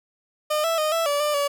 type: tone with pitch steps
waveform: 30% pulse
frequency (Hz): 607 / 660 / 616 / 661 / 577 / 595 / 571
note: D#5 / E5 / D#5 / E5 / D5 / D5 / D5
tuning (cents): -43 / +2 / -17 / +5 / -31 / +22 / -49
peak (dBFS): -18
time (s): 0.5-1.48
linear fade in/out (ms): 10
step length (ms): 140
effects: none